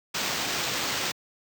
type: noise with sample-and-hold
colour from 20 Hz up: white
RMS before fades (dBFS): -29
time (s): 0.14-1.12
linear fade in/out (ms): 10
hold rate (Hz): 11025
effects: high-pass 100 Hz 12 dB/octave